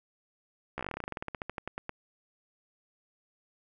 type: slowing click train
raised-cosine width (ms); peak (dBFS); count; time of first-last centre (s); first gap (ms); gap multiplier
0.5; -20; 24; 0.78-1.894; 14; 1.1
effects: none